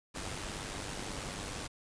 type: noise with amplitude modulation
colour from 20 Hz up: pink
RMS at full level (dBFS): -38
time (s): 0.14-1.68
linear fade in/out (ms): 20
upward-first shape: sine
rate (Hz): 98.6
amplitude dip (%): 50
effects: resampled to 22050 Hz